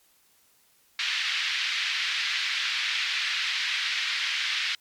pink band-pass noise, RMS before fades -28 dBFS, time 0.99-4.75 s, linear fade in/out 2 ms, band 1800 to 4400 Hz, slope 24 dB/octave, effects white hiss -63 dBFS RMS until 4.8 s + MP3 96 kbps

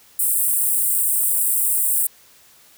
pink high-pass noise, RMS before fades -19 dBFS, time 0.19-2.07 s, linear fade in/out 5 ms, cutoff 8100 Hz, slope 96 dB/octave, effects white hiss -51 dBFS RMS until 2.77 s

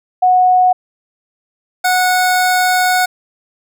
sine / 25% pulse tone pair in turn, 734 / 734 Hz, F#5 / F#5, -14 / -14 cents, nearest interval unison, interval 0 cents, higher neither, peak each -7 dBFS, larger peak neither, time 0.22-0.73 / 1.84-3.06 s, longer second, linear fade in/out 10 ms, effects none

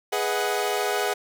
sawtooth chord, G# minor seventh, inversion none, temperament equal with one note detuned, 415.3 / 493.9 / 629.8 / 740 Hz, G#4 / B4 / D#5 / F#5, 0 / 0 / +21 / 0 cents, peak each -23 / -27 / -28 / -24 dBFS, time 0.12-1.14 s, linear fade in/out 10 ms, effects none

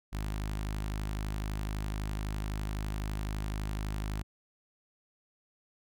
sawtooth tone with notch filter, 51.91 Hz, G#1, in tune, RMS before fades -35 dBFS, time 0.12-4.23 s, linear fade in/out 20 ms, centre 480 Hz, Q 1.5, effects none

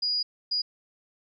sine tone bursts at uneven times, 4890 Hz, D#8, 31 cents flat, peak -24 dBFS, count 2, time 0.02-0.23 / 0.51-0.62 s, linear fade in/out 10 ms, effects none

